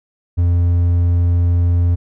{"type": "tone", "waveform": "triangle", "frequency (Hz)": 86.9, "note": "F2", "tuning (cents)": -8, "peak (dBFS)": -9, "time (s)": [0.37, 1.96], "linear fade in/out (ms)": 20, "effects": []}